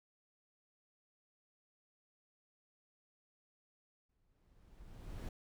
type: noise with exponential growth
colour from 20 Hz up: brown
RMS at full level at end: -41 dBFS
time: 4.09-5.29 s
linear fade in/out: 5 ms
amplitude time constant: 260 ms
effects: none

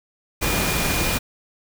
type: tone in noise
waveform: sine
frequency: 2426 Hz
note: D#7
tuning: 44 cents flat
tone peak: -29 dBFS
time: 0.41-1.19 s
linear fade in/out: 20 ms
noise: pink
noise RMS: -22 dBFS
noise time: 0.41-1.19 s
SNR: -10 dB
effects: none

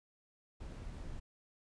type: noise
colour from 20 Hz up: brown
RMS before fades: -45 dBFS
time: 0.6-1.2 s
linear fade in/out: 10 ms
effects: resampled to 22050 Hz

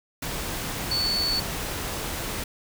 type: tone in noise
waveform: sine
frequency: 4459 Hz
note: C#8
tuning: 9 cents sharp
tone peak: -23 dBFS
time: 0.91-1.4 s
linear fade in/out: 5 ms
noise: pink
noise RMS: -31 dBFS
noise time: 0.22-2.44 s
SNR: +5 dB
effects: none

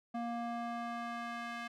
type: tone with band-pass filter sweep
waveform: square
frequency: 235.1 Hz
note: A#3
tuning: 15 cents sharp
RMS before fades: -40 dBFS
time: 0.14-1.68 s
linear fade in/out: 10 ms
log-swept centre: 590 to 1800 Hz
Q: 1.1
effects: none

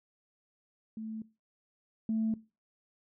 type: tone pair in turn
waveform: sine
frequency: 220 / 221.4 Hz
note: A3 / A3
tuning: 0 / +11 cents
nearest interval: unison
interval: 11 cents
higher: second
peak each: -37 / -27 dBFS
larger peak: second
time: 0.97-1.22 / 2.09-2.34 s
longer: neither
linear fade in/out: 2 ms
effects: noise-tail reverb RT60 0.3 s tail -20 dB re dry + tanh soft clip ceiling -23 dBFS

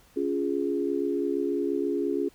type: chord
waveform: sine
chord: Db major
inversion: none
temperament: equal with one note detuned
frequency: 280.6 / 349.2 / 415.3 Hz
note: Db4 / F4 / Ab4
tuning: +21 / 0 / 0 cents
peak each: -29 dBFS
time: 0.16-2.29 s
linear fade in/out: 10 ms
effects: pink hiss -59 dBFS RMS until 2.34 s

